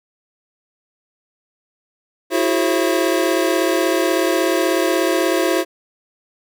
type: tone cluster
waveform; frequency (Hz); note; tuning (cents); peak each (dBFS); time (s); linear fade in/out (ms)
square; 329.2 / 365.6 / 417.9 / 536 / 668; E4 / F#4 / G#4 / C5 / E5; -2 / -21 / +11 / +42 / +23; -21 / -21 / -27 / -23 / -24; 2.3-5.65; 50
effects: none